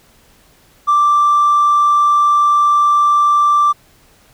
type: tone with hard clipping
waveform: sine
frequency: 1174.7 Hz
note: D6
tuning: in tune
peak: -9 dBFS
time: 0.87-3.73 s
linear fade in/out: 20 ms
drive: 1 dB
effects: pink hiss -50 dBFS RMS until 4.33 s